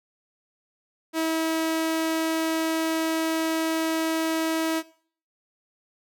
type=tone; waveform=sawtooth; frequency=322.6 Hz; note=E4; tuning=37 cents flat; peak=-19 dBFS; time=1.13-4.83 s; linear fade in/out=50 ms; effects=noise-tail reverb RT60 0.5 s tail -19 dB re dry